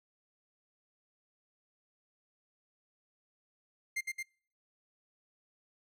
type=tone with echo; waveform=45% pulse; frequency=2100 Hz; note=C7; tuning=6 cents sharp; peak=-32 dBFS; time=3.96-4.01 s; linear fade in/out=10 ms; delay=110 ms; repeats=2; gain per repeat=-2 dB; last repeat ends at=4.23 s; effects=noise-tail reverb RT60 0.5 s tail -26 dB re dry + low-pass 12000 Hz 12 dB/octave